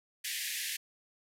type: band-pass noise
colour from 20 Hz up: pink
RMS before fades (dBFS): -37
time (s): 0.24-0.77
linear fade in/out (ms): 10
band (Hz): 1700 to 15000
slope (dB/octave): 96
effects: none